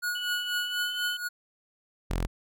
square tone with tremolo, 1450 Hz, F#6, 35 cents flat, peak -27 dBFS, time 0.02-1.29 s, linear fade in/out 20 ms, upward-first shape triangle, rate 4.1 Hz, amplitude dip 80%
sine tone with pitch glide, 2960 to 3034 Hz, F#7 to F#7, 0 to +43 cents, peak -32 dBFS, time 0.15-1.17 s, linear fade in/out 5 ms, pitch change +43 cents, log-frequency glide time 0.65-0.94 s
sawtooth tone, 43.41 Hz, F1, 10 cents flat, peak -23 dBFS, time 2.1-2.27 s, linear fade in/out 10 ms
effects none

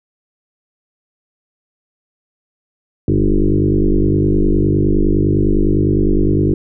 sine tone with frequency modulation, 150.3 Hz, D3, 40 cents sharp, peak -10 dBFS, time 3.08-6.54 s, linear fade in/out 2 ms, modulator 49.8 Hz, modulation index 4.7, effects none

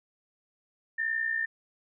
sine tone with amplitude modulation, 1800 Hz, A6, 39 cents sharp, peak -24 dBFS, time 0.98-1.46 s, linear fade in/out 10 ms, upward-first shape sine, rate 60.8 Hz, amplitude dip 65%, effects none

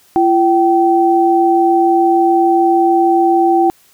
sine tone pair together, 340.4 / 772 Hz, F4 / G5, -44 / -27 cents, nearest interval octave + major second, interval 1417 cents, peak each -11 dBFS, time 0.16-3.7 s, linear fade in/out 0 ms, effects white hiss -50 dBFS RMS until 3.93 s

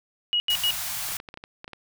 sine tone bursts, 2900 Hz, F#7, 35 cents flat, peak -20 dBFS, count 3, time 0.33-0.706 s, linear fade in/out 0 ms, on 70 ms, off 83 ms
white band-stop noise, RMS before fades -31 dBFS, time 0.5-1.17 s, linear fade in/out 2 ms, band 190 to 620 Hz, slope 96 dB/octave
clicks, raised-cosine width 0.3 ms, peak -23 dBFS, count 10, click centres 1.087 / 1.121 / 1.201 / 1.288 / 1.341 / 1.374 / 1.439 / 1.644 / 1.679 / 1.733 s
effects none

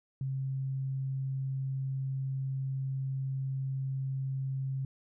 sine tone, 134 Hz, C3, 42 cents sharp, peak -31 dBFS, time 0.21-4.85 s, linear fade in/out 2 ms, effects none

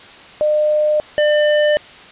sine / square tone pair in turn, 605 / 598.4 Hz, D#5 / D5, -49 / +32 cents, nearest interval unison, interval 19 cents, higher first, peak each -12 dBFS, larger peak neither, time 0.41-1 / 1.18-1.77 s, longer neither, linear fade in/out 0 ms, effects white hiss -39 dBFS RMS until 2.11 s + resampled to 8000 Hz

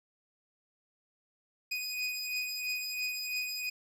25% pulse beating tone pair, 2489 / 2492 Hz, D#7 / D#7, 0 / +2 cents, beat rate 3 Hz, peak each -31 / -35 dBFS, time 1.71-3.7 s, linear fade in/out 10 ms, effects none

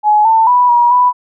sine tone with pitch steps, 844 / 894 / 985 / 958 / 989 Hz, G#5 / A5 / B5 / A#5 / B5, +28 / +27 / -5 / +47 / +2 cents, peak -6 dBFS, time 0.03-1.13 s, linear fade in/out 50 ms, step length 220 ms, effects none

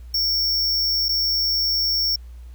square tone with dropouts, 5470 Hz, F8, 37 cents flat, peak -19 dBFS, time 0.14-2.16 s, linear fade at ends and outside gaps 5 ms, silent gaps 1.085-1.09 s, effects added 60 Hz sine -36 dBFS peak until 2.54 s + pink hiss -59 dBFS RMS until 2.54 s

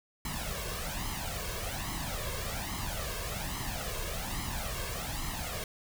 pink noise with flanger, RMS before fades -36 dBFS, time 0.25-5.64 s, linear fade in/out 2 ms, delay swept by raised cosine 0.97 to 1.87 ms, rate 1.2 Hz, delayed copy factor +0.7, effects none

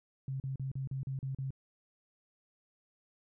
sine tone bursts, 134 Hz, C3, 42 cents sharp, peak -34 dBFS, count 8, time 0.28-1.506 s, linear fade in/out 2 ms, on 120 ms, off 38 ms, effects none

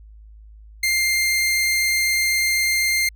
sawtooth tone, 2104 Hz, C7, 9 cents sharp, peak -14 dBFS, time 0.83-3.09 s, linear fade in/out 5 ms, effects added 53 Hz sine -41 dBFS peak until 3.15 s

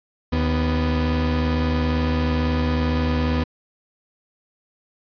35% pulse tone pair together, 77.78 / 247.4 Hz, D#2 / B3, 0 / +3 cents, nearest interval octave + minor sixth, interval 2003 cents, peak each -19 / -21 dBFS, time 0.32-3.44 s, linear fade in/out 10 ms, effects resampled to 11025 Hz

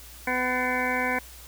harmonic tone with a mistuned harmonic, 251.5 Hz, B3, 32 cents sharp, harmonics 1 / 2 / 3 / 4 / 6 / 7 / 8 / 9, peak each -32 / -32 / -32 / -32 / -32 / -32 / -32 / -32 dBFS, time 0.27-1.19 s, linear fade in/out 5 ms, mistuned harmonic 8, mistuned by +48 cents, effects added 60 Hz sine -47 dBFS peak until 1.47 s + white hiss -47 dBFS RMS until 1.47 s

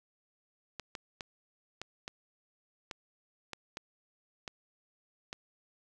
clicks, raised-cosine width 0.2 ms, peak -22 dBFS, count 10, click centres 0.797 / 0.952 / 1.208 / 1.816 / 2.079 / 2.912 / 3.533 / 3.771 / 4.478 / 5.329 s, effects none

